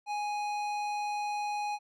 sine tone with tanh clipping, 830.6 Hz, G#5, in tune, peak -33 dBFS, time 0.06-1.79 s, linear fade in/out 50 ms, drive 15 dB, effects none

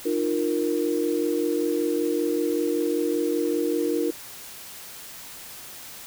sine chord, Eb suspended second, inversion none, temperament equal with one note detuned, 304 / 349.2 / 466.2 Hz, Eb4 / F4 / Bb4, -40 / 0 / 0 cents, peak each -26 dBFS, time 0.05-4.11 s, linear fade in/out 10 ms, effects white hiss -41 dBFS RMS until 6.06 s

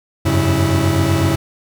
40% pulse tone cluster, 90.3 / 98.3 / 137.6 / 327.2 Hz, F#2 / G2 / C#3 / E4, -42 / +5 / -12 / -13 cents, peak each -18 dBFS, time 0.25-1.36 s, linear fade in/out 10 ms, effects none

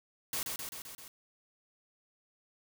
white noise with echo, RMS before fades -35 dBFS, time 0.33-0.43 s, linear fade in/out 2 ms, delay 130 ms, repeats 5, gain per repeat -3 dB, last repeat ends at 1.08 s, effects none

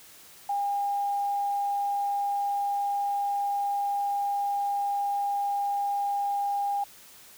sine tone, 807 Hz, G#5, 50 cents flat, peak -25 dBFS, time 0.49-6.84 s, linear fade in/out 5 ms, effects white hiss -51 dBFS RMS until 7.37 s

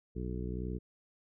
harmonic tone, 61.74 Hz, B1, in tune, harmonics 1 / 2 / 3 / 4 / 5 / 6 / 7, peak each -38 / -42 / -41 / -47 / -46 / -46 / -46 dBFS, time 0.15-0.79 s, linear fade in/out 20 ms, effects none

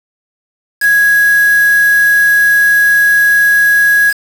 sine tone with quantisation, 1661.2 Hz, G#6, in tune, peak -6 dBFS, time 0.8-4.14 s, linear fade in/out 50 ms, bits 3, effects none

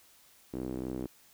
sawtooth tone with band-pass filter, 63.7 Hz, C2, 46 cents flat, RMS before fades -37 dBFS, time 0.53-1.07 s, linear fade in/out 10 ms, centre 320 Hz, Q 2.5, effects white hiss -61 dBFS RMS until 1.33 s

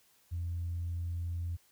sine tone, 85.7 Hz, F2, 32 cents flat, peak -32 dBFS, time 0.31-1.57 s, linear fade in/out 20 ms, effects tanh soft clip ceiling -29 dBFS + white hiss -67 dBFS RMS until 1.71 s

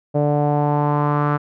sawtooth tone with low-pass filter sweep, 146.83 Hz, D3, in tune, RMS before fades -18 dBFS, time 0.14-1.38 s, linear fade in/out 20 ms, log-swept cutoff 600 to 1300 Hz, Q 3.6, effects none

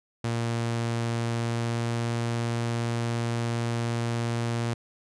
sawtooth tone with pitch glide, 116.54 to 117.22 Hz, A#2 to A#2, 0 to +10 cents, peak -22 dBFS, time 0.24-4.74 s, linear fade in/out 5 ms, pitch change +10 cents, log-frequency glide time 1.26-2.03 s, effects resampled to 22050 Hz

